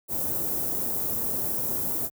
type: band-stop noise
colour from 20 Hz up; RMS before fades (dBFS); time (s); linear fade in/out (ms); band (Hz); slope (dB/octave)
white; -28; 0.08-2.1; 50; 530 to 16000; 12
effects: high-pass 60 Hz 12 dB/octave